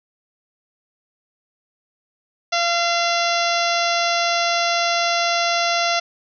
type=harmonic tone with a mistuned harmonic; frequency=686 Hz; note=F5; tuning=31 cents flat; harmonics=1 / 2 / 3 / 4 / 5 / 6 / 7 / 8 / 9; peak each=-21 / -24 / -26 / -27 / -28 / -29 / -29 / -30 / -31 dBFS; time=2.52-6 s; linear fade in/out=10 ms; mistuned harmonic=9; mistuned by=-18 cents; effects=none